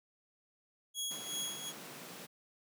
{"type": "tone with tremolo", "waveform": "20% pulse", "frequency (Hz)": 3322, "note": "G#7", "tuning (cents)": 0, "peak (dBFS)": -30, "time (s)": [0.94, 1.73], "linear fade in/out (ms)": 50, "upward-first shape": "sine", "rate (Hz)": 2.7, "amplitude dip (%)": 65}
{"type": "high-pass noise", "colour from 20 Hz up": "pink", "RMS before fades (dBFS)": -49, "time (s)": [1.1, 2.27], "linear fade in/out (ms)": 20, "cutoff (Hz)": 140, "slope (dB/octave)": 48}
{"effects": []}